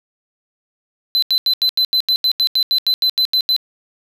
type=tone bursts; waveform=triangle; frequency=4041 Hz; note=B7; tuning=39 cents sharp; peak=-11 dBFS; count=16; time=1.15-3.564 s; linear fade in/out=0 ms; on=74 ms; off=82 ms; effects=none